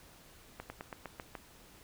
slowing click train, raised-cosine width 0.5 ms, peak -26 dBFS, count 7, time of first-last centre 0.6-1.352 s, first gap 100 ms, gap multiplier 1.09, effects pink hiss -58 dBFS RMS until 1.83 s

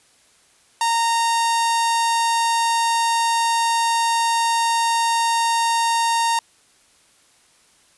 sawtooth tone with notch filter, 924 Hz, A#5, 16 cents flat, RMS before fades -19 dBFS, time 0.81-6.39 s, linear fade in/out 2 ms, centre 2200 Hz, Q 1.7, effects white hiss -56 dBFS RMS until 7.97 s + resampled to 24000 Hz

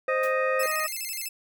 triangle tone, 523.3 Hz, C5, in tune, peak -23 dBFS, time 0.08-0.66 s, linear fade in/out 2 ms
harmonic tone, 622.3 Hz, D#5, in tune, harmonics 1 / 2 / 3 / 4, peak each -33 / -29 / -30 / -35 dBFS, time 0.08-0.87 s, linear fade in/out 10 ms
white noise with exponential decay, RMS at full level -37 dBFS, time 0.23-0.38 s, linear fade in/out 5 ms, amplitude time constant 31 ms
5% pulse tone with vibrato, 2349 Hz, D7, in tune, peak -22 dBFS, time 0.59-1.29 s, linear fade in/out 10 ms, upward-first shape square, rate 12 Hz, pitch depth 190 cents each way
effects none

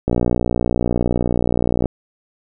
click train, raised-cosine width 2 ms, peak -4 dBFS, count 108, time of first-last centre 0.08-1.857 s, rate 60.2 Hz, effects none

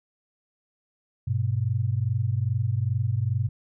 sine tone pair together, 101.03 / 123.47 Hz, G#2 / B2, -47 / 0 cents, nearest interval minor third, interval 347 cents, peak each -25 dBFS, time 1.27-3.49 s, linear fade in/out 10 ms, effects none

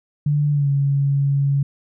sine tone with pitch glide, 146.83 to 139.88 Hz, D3 to C#3, 0 to +16 cents, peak -15 dBFS, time 0.26-1.63 s, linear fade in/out 5 ms, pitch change -84 cents, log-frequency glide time 0.51-0.69 s, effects none

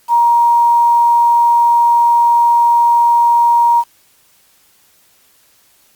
sine tone with quantisation, 943 Hz, A#5, 20 cents sharp, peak -7 dBFS, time 0.08-3.84 s, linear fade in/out 50 ms, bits 6, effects white hiss -52 dBFS RMS until 5.95 s + Opus 48 kbps

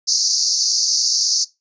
pink band-pass noise, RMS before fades -18 dBFS, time 0.07-1.45 s, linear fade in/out 20 ms, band 4500 to 6500 Hz, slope 96 dB/octave, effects noise-tail reverb RT60 0.2 s tail -19 dB re dry + resampled to 16000 Hz

